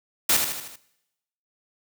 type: noise with echo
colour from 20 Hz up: white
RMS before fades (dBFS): -19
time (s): 0.29-0.37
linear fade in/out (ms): 5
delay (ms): 78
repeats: 5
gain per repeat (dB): -5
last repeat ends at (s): 0.76
effects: noise-tail reverb RT60 0.9 s tail -20 dB re dry + high-pass 100 Hz 12 dB/octave